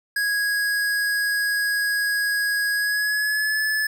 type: tone with pitch glide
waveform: square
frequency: 1656 to 1727.3 Hz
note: G#6 to A6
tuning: -5 to -32 cents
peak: -21 dBFS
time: 0.16-3.87 s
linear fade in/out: 5 ms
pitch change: +73 cents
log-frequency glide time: 2.72-3.61 s
effects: none